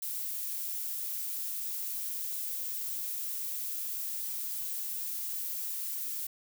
violet noise, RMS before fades -36 dBFS, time 0.02-6.27 s, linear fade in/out 5 ms, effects none

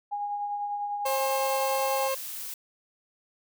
sine tone with tremolo, 820 Hz, G#5, 22 cents flat, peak -27 dBFS, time 0.11-2.09 s, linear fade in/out 20 ms, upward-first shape triangle, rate 10 Hz, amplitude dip 40%
30% pulse tone, 534 Hz, C5, 35 cents sharp, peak -24 dBFS, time 1.05-2.15 s, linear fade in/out 10 ms
blue noise, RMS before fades -37 dBFS, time 1.06-2.54 s, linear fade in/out 2 ms
effects none

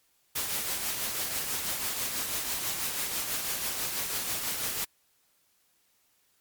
white noise with tremolo, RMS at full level -30 dBFS, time 0.35-4.85 s, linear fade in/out 10 ms, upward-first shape triangle, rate 6.1 Hz, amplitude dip 45%, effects white hiss -69 dBFS RMS until 6.4 s + MP3 96 kbps

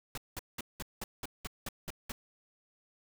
pink noise bursts, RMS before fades -39 dBFS, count 10, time 0.15-2.12 s, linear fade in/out 2 ms, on 26 ms, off 190 ms, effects none

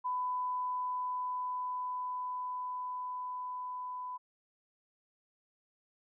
sine tone with level ramp, 1000 Hz, B5, 21 cents sharp, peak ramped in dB -31 to -38 dBFS, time 0.04-4.18 s, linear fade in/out 20 ms, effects none

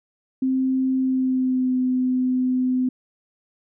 sine tone with pitch glide, 261.6 to 254.7 Hz, C4 to C4, 0 to -46 cents, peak -18 dBFS, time 0.42-2.89 s, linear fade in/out 5 ms, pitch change -46 cents, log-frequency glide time 0.97-1.76 s, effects none

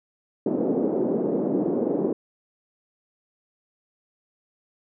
white band-pass noise, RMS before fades -24 dBFS, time 0.46-2.13 s, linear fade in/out 5 ms, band 210 to 450 Hz, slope 24 dB/octave, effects none

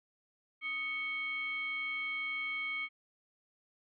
sine tone with frequency modulation, 2217 Hz, C#7, in tune, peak -34 dBFS, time 0.61-2.89 s, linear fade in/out 50 ms, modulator 964 Hz, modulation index 0.51, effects none

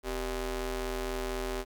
sawtooth ring-modulated tone, 214.1 Hz, A3, 47 cents flat, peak -25 dBFS, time 0.03-1.65 s, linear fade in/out 50 ms, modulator 172 Hz, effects 11-bit

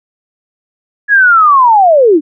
sine linear sweep, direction down, 1700 to 277.2 Hz, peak -3 dBFS, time 1.08-2.21 s, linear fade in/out 50 ms, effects none

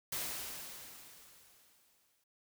white noise with exponential decay, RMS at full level -37 dBFS, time 0.12-2.24 s, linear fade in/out 5 ms, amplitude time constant 460 ms, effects none

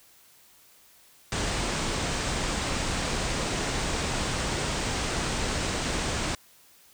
pink low-pass noise, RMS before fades -29 dBFS, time 1.32-6.35 s, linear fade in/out 2 ms, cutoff 9000 Hz, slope 96 dB/octave, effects white hiss -57 dBFS RMS until 6.93 s

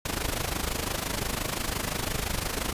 pink noise with amplitude modulation, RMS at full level -27 dBFS, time 0.05-2.73 s, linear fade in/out 5 ms, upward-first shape sine, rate 25.8 Hz, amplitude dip 75%, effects resampled to 32000 Hz

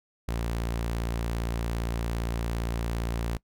sawtooth tone, 57.5 Hz, A#1, 23 cents flat, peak -24 dBFS, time 0.28-3.37 s, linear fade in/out 5 ms, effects noise-tail reverb RT60 0.1 s tail -22 dB re dry

